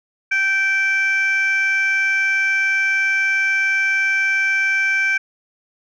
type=tone pair together; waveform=sine; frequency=1559 / 2332 Hz; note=G6 / D7; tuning=-10 / -13 cents; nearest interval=perfect fifth; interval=697 cents; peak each=-16 dBFS; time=0.31-5.18 s; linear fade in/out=10 ms; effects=tanh soft clip ceiling -12 dBFS